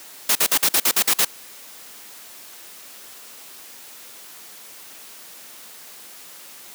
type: noise bursts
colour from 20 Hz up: white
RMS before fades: -17 dBFS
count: 9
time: 0.29-1.249 s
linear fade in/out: 5 ms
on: 63 ms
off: 49 ms
effects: white hiss -42 dBFS RMS until 6.74 s + high-pass 200 Hz 12 dB/octave